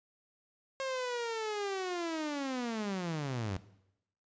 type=linear sweep; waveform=sawtooth; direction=down; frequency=540 to 89.6 Hz; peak=-30 dBFS; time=0.8-3.57 s; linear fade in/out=0 ms; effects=noise-tail reverb RT60 0.8 s tail -17 dB re dry + resampled to 16000 Hz